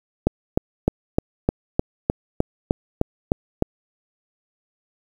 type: click train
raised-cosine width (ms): 2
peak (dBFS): -3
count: 12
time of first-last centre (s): 0.27-3.624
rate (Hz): 3.28
effects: 7-bit